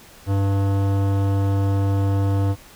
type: tone with hard clipping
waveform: sine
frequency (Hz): 98.5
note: G2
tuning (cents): +9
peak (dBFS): -19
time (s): 0.26-2.56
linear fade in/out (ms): 50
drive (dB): 17
effects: pink hiss -46 dBFS RMS until 2.75 s